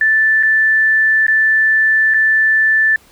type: tone with dropouts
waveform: sine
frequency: 1760 Hz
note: A6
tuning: in tune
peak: -9 dBFS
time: 0.01-2.96 s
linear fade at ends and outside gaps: 2 ms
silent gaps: 0.428-0.432 / 1.267-1.281 / 2.139-2.143 s
effects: pink hiss -48 dBFS RMS until 3.11 s